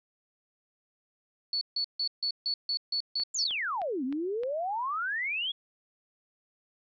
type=tone bursts; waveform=sine; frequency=4435 Hz; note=C#8; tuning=in tune; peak=-27 dBFS; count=9; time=1.53-3.468 s; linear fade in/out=2 ms; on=82 ms; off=150 ms
type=click train; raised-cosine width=0.3 ms; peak=-29 dBFS; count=5; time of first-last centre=3.2-4.435 s; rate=3.24 Hz
type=exponential two-way sweep; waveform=sine; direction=down then up; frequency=7459 to 246.9 to 3403 Hz; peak=-29 dBFS; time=3.34-5.52 s; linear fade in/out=10 ms; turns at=4.04 s
effects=none